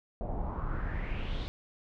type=noise with low-pass filter sweep; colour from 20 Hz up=brown; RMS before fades=-34 dBFS; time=0.21-1.48 s; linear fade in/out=0 ms; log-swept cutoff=640 to 4100 Hz; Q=4.3; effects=none